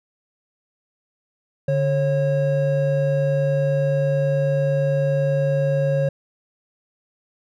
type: tone pair together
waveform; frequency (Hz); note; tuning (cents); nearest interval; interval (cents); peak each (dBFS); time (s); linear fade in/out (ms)
triangle; 145.19 / 545; D3 / C#5; -19 / -29; octave + major seventh; 2290; -18 / -18; 1.68-6.09; 5
effects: none